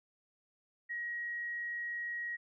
sine tone, 1897 Hz, A#6, 30 cents sharp, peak -36 dBFS, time 0.89-2.37 s, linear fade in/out 20 ms, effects none

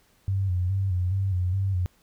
sine tone with vibrato, 93.5 Hz, F#2, 19 cents sharp, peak -22 dBFS, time 0.28-1.86 s, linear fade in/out 0 ms, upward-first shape square, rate 2.4 Hz, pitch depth 66 cents each way, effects pink hiss -63 dBFS RMS until 2.02 s

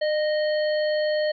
harmonic tone with a mistuned harmonic, 620 Hz, D#5, 6 cents flat, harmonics 1 / 3 / 5 / 7, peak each -21 / -32 / -38 / -35 dBFS, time 0.01-1.32 s, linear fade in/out 10 ms, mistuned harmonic 1, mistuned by -34 cents, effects none

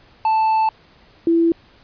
triangle / sine tone pair in turn, 880 / 333.7 Hz, A5 / E4, 0 / +21 cents, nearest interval octave + perfect fourth, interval 1679 cents, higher first, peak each -12 dBFS, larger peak neither, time 0.25-0.69 / 1.27-1.52 s, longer first, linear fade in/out 2 ms, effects pink hiss -51 dBFS RMS until 1.83 s + resampled to 11025 Hz

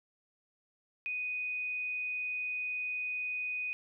sine tone, 2489 Hz, D#7, in tune, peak -33 dBFS, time 1.06-3.73 s, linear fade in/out 0 ms, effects none

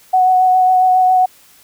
sine tone with vibrato, 741 Hz, F#5, 2 cents sharp, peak -8 dBFS, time 0.13-1.26 s, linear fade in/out 10 ms, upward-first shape sine, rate 7.3 Hz, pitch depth 14 cents each way, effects white hiss -47 dBFS RMS until 1.63 s

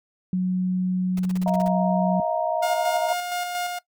sine tone, 183.7 Hz, F#3, 12 cents flat, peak -20 dBFS, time 0.33-2.2 s, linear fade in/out 2 ms
pink noise bursts, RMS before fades -39 dBFS, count 9, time 1.17-1.681 s, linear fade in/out 2 ms, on 23 ms, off 38 ms
sine chord, Eb suspended second, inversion none, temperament equal with one note detuned, 636.4 / 698.5 / 932.3 Hz, Eb5 / F5 / Bb5, +39 / 0 / 0 cents, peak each -25 / -26 / -28 dBFS, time 1.46-3.13 s, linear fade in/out 2 ms
sawtooth tone with tremolo, 711 Hz, F5, 31 cents sharp, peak -21 dBFS, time 2.62-3.79 s, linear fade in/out 10 ms, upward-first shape square, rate 4.3 Hz, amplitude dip 35%
effects noise-tail reverb RT60 0.1 s tail -19 dB re dry

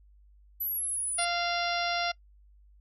sine linear sweep, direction down, 12000 to 9400 Hz, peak -29 dBFS, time 0.6-1.25 s, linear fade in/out 10 ms
harmonic tone, 694 Hz, F5, 11 cents flat, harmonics 1 / 2 / 3 / 4 / 5 / 6 / 7 / 8, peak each -31 / -34 / -36 / -37 / -38 / -39 / -39 / -40 dBFS, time 1.18-2.12 s, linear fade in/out 10 ms
effects noise-tail reverb RT60 0.1 s tail -24 dB re dry + added 50 Hz sine -55 dBFS peak until 2.8 s

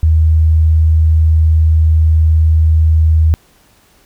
sine tone, 79.4 Hz, D#2, 36 cents sharp, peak -6 dBFS, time 0.03-3.34 s, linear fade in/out 0 ms, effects pink hiss -50 dBFS RMS until 4.05 s

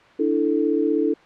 sine chord, D suspended second, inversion none, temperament equal, 293.7 / 329.6 / 440 Hz, D4 / E4 / A4, 0 / 0 / 0 cents, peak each -22 dBFS, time 0.19-1.14 s, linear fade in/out 10 ms, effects white hiss -49 dBFS RMS until 1.25 s + low-pass 2000 Hz 12 dB/octave

